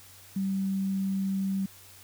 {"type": "tone", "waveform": "sine", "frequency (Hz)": 193.4, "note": "G3", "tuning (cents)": -23, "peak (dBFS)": -26, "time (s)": [0.36, 1.66], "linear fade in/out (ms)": 5, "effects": ["added 95 Hz sine -58 dBFS peak until 2.03 s", "white hiss -52 dBFS RMS until 2.03 s"]}